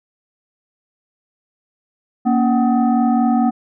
sine tone with frequency modulation, 234.3 Hz, A#3, 9 cents sharp, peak -12 dBFS, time 2.25-3.51 s, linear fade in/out 20 ms, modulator 513 Hz, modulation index 1, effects none

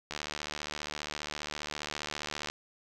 click train, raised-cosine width 0.2 ms, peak -18 dBFS, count 180, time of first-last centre 0.11-2.5 s, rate 74.9 Hz, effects none

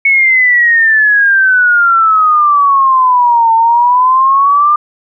sine exponential two-way sweep, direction down then up, 2217 to 898 to 1206 Hz, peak -5 dBFS, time 0.05-4.76 s, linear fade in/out 5 ms, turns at 3.54 s, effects none

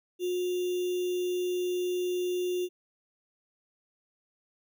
sine tone with sample-and-hold, 360.2 Hz, F#4, 46 cents flat, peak -27 dBFS, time 0.19-2.69 s, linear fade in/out 50 ms, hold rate 3150 Hz, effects none

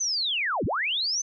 sine linear two-way sweep, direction down then up, 6272 to 57.6 to 6272 Hz, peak -24 dBFS, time 0-1.22 s, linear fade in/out 10 ms, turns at 0.65 s, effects none

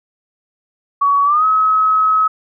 sine tone with pitch glide, 1128 to 1280.8 Hz, C#6 to D#6, +30 to +50 cents, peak -10 dBFS, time 1.01-2.28 s, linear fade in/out 10 ms, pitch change +220 cents, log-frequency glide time 1.24-1.45 s, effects none

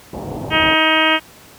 pink low-pass noise, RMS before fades -25 dBFS, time 0.13-0.74 s, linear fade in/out 2 ms, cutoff 920 Hz, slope 48 dB/octave
harmonic tone, 316 Hz, D#4, 27 cents sharp, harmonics 1 / 2 / 3 / 4 / 5 / 6 / 7 / 8 / 9 / 10, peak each -21 / -21 / -21 / -21 / -21 / -21 / -21 / -21 / -21 / -21 dBFS, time 0.5-1.2 s, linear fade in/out 50 ms
effects pink hiss -43 dBFS RMS until 1.58 s + high-pass 80 Hz 12 dB/octave

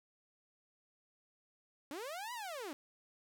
sawtooth linear two-way sweep, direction up then down, 263.2 to 1003 to 263.2 Hz, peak -38 dBFS, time 1.91-2.73 s, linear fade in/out 0 ms, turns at 2.33 s, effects none

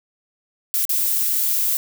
violet noise with dropouts, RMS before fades -20 dBFS, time 0.74-1.77 s, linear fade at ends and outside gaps 0 ms, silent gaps 0.852-0.893 s, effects none

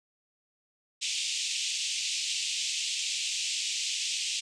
pink band-pass noise, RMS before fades -32 dBFS, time 1.01-4.41 s, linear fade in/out 20 ms, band 2500 to 8100 Hz, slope 48 dB/octave, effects none

